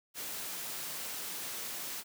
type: high-pass noise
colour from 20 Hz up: white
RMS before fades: -40 dBFS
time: 0.14-2.04 s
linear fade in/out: 50 ms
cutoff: 130 Hz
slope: 12 dB/octave
effects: none